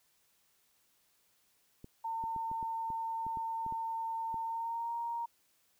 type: clicks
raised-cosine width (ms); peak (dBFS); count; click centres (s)
3; -35; 11; 1.844 / 2.239 / 2.363 / 2.515 / 2.628 / 2.903 / 3.266 / 3.372 / 3.664 / 3.724 / 4.343
type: tone with pitch glide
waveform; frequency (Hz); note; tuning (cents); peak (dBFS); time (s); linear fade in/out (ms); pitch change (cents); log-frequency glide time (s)
sine; 905 to 934.2; A5 to A#5; +48 to +3; -34; 2.04-5.26; 10; +55; 4.42-4.94
effects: white hiss -72 dBFS RMS until 5.79 s